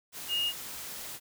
sine tone in noise, 2851 Hz, F7, 35 cents sharp, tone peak -27 dBFS, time 0.28-0.53 s, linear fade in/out 50 ms, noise white, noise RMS -41 dBFS, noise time 0.12-1.2 s, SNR +11 dB, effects none

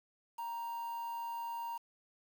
triangle tone with quantisation, 932.3 Hz, A#5, in tune, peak -36 dBFS, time 0.38-1.78 s, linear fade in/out 10 ms, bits 9, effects none

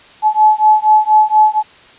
sine beating tone pair, 856 / 860.2 Hz, A5 / A5, -48 / -39 cents, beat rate 4.2 Hz, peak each -10 dBFS, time 0.22-1.63 s, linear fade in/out 50 ms, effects white hiss -42 dBFS RMS until 1.98 s + resampled to 8000 Hz

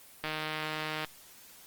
click train, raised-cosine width 0.3 ms, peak -18 dBFS, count 126, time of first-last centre 0.24-1.046 s, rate 155 Hz, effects white hiss -54 dBFS RMS until 1.66 s + Opus 24 kbps

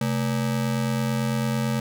square ring-modulated tone, 176.1 Hz, F3, 15 cents sharp, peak -20 dBFS, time 0.01-1.8 s, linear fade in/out 2 ms, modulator 44.5 Hz, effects none

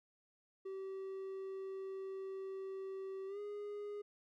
triangle tone with pitch glide, 384.8 to 412.4 Hz, G4 to G#4, -32 to -12 cents, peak -40 dBFS, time 0.65-4.02 s, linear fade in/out 10 ms, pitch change +120 cents, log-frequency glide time 3.27-3.39 s, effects none

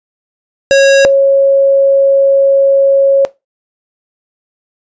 square / sine tone pair in turn, 549 / 549 Hz, C#5 / C#5, -17 / -17 cents, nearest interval unison, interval 0 cents, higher neither, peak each -4 dBFS, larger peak neither, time 0.71-1.05 / 1.05-3.25 s, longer second, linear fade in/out 0 ms, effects noise-tail reverb RT60 0.2 s tail -18 dB re dry + resampled to 16000 Hz

